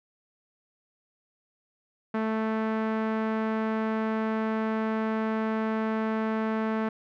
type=tone with low-pass filter; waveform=sawtooth; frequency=220 Hz; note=A3; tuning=in tune; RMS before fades=-28 dBFS; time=2.14-6.89 s; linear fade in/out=5 ms; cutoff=1600 Hz; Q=1.2; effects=none

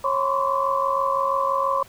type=tone cluster; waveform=sine; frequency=547 / 1013 / 1059 / 1142 Hz; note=C#5 / B5 / C6 / D6; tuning=-23 / +44 / +21 / -49 cents; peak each=-25 dBFS; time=0.04-1.83 s; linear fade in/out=5 ms; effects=pink hiss -49 dBFS RMS until 1.88 s

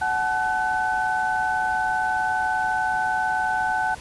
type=tone cluster; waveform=sine; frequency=744 / 864 / 1505 Hz; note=F#5 / A5 / F#6; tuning=+9 / -32 / +29 cents; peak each=-25 dBFS; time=0.01-3.95 s; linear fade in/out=10 ms; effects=pink hiss -42 dBFS RMS until 4 s + resampled to 24000 Hz

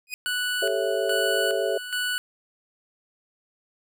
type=tone with exponential growth; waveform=sawtooth; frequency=2489 Hz; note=D#7; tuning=in tune; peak=-22 dBFS; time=0.07-0.14 s; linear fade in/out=1 ms; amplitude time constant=15 ms
type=tone with tremolo; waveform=25% pulse; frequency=1480 Hz; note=F#6; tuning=in tune; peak=-21 dBFS; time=0.26-2.18 s; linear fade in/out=0 ms; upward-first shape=square; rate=1.2 Hz; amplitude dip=65%
type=chord; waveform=sine; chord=A dominant seventh; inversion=third; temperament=equal; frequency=392 / 440 / 554.4 / 659.3 Hz; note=G4 / A4 / C#5 / E5; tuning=0 / 0 / 0 / 0 cents; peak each=-28 dBFS; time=0.62-1.78 s; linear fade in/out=5 ms
effects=none

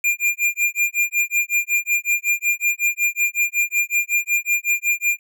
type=tone with tremolo; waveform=square; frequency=2402 Hz; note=D7; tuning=38 cents sharp; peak=-15 dBFS; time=0.04-5.19 s; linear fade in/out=2 ms; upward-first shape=sine; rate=5.4 Hz; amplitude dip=100%; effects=none

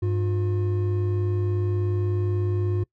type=tone pair together; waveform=triangle; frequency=100.3 / 357.4 Hz; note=G2 / F4; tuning=+40 / +40 cents; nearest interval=octave + minor seventh; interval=2200 cents; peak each=-20 / -27 dBFS; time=0.02-2.84 s; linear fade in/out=10 ms; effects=noise-tail reverb RT60 0.1 s tail -23 dB re dry

